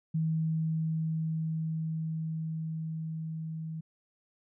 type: tone with level ramp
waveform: sine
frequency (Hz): 160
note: D#3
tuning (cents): +49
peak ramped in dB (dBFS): -26 to -35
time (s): 0.14-3.81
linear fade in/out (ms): 10
effects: none